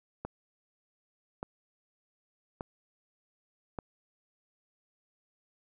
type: click train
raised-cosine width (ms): 1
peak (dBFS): -22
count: 4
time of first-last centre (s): 0.25-3.788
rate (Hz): 0.848
effects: none